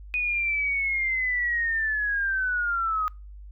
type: linear sweep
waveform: sine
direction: down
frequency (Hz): 2489 to 1244.5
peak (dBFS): -23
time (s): 0.14-3.08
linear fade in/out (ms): 0
effects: noise-tail reverb RT60 0.3 s tail -26 dB re dry + added 50 Hz sine -40 dBFS peak until 3.51 s